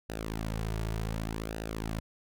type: tone with flanger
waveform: sawtooth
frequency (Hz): 54.6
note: A1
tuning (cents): -13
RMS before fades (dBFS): -35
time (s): 0.09-2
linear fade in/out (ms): 10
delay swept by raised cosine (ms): 0.9 to 3.9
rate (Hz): 0.67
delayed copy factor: -0.7
effects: none